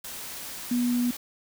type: tone in noise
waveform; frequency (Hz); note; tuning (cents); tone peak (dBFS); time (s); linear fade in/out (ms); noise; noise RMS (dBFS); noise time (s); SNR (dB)
sine; 243.4; B3; -25; -22; 0.71-1.11; 5; white; -38; 0.04-1.17; +13
effects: none